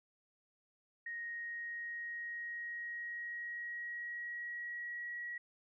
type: tone with pitch glide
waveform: sine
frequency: 1870 to 1915.9 Hz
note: A#6 to A#6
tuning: +5 to +47 cents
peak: -40 dBFS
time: 1.06-5.38 s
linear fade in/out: 5 ms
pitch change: +42 cents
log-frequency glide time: 1.17-5.18 s
effects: none